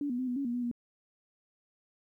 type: tone with pitch steps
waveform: sine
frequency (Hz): 287.6 / 244.3 / 256.7 / 246 / 278.3 / 238.9 / 245.2 / 239.5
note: D4 / B3 / C4 / B3 / C#4 / A#3 / B3 / A#3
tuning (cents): -36 / -19 / -33 / -7 / +7 / +43 / -12 / +47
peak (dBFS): -30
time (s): 0.01-0.714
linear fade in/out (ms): 2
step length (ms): 88
effects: 12-bit